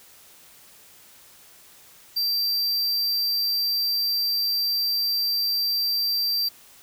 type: tone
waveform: square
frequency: 4699 Hz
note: D8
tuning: in tune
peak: -22 dBFS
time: 2.16-6.49 s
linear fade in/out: 10 ms
effects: white hiss -51 dBFS RMS until 6.82 s